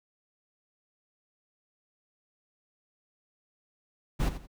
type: noise with echo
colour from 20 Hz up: brown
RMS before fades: -26 dBFS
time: 4.19-4.3 s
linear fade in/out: 20 ms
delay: 86 ms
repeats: 2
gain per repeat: -11 dB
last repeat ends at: 4.472 s
effects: none